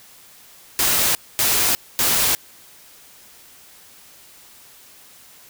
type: noise bursts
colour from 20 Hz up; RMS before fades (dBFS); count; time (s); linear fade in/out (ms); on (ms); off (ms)
white; -18; 3; 0.79-2.35; 0; 360; 240
effects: white hiss -47 dBFS RMS until 5.49 s